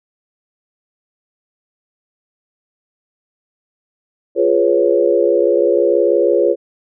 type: chord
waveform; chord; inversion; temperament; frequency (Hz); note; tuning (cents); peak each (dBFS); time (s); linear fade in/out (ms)
sine; C# dominant seventh; first; equal; 349.2 / 415.3 / 493.9 / 554.4; E#4 / G#4 / B4 / C#5; 0 / 0 / 0 / 0; -16; 4.35-6.56; 50
effects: none